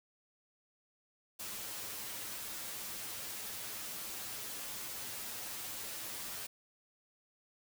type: noise with comb filter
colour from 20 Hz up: white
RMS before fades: -43 dBFS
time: 1.39-6.47 s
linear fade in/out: 10 ms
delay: 9.4 ms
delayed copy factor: +0.65
effects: none